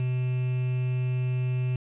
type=tone with quantisation; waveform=triangle; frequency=126.5 Hz; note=B2; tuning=42 cents sharp; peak=-22 dBFS; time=0-1.76 s; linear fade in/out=2 ms; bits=7; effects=resampled to 8000 Hz